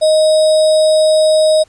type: tone with sample-and-hold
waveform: sine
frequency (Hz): 624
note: D#5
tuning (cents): +5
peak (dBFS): -7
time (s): 0.01-1.64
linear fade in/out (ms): 20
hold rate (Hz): 4410
effects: pink hiss -51 dBFS RMS until 1.68 s + resampled to 22050 Hz